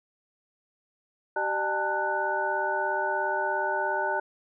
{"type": "tone cluster", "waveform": "sine", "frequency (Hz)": [385.2, 600, 820, 897, 1482], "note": ["G4", "D5", "G#5", "A5", "F#6"], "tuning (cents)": [-30, 37, -22, 33, 2], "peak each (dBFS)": [-34, -32, -35, -29, -30], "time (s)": [1.36, 4.2], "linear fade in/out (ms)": 5, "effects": []}